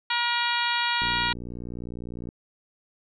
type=harmonic tone; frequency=476.3 Hz; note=A#4; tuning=37 cents sharp; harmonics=2 / 3 / 4 / 5 / 6 / 7 / 8 / 9; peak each=-28 / -30 / -31 / -32 / -33 / -33 / -34 / -35 dBFS; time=0.1-1.33 s; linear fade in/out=5 ms
type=click train; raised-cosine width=3 ms; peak=-24 dBFS; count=77; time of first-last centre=1.02-2.289 s; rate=59.9 Hz
effects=none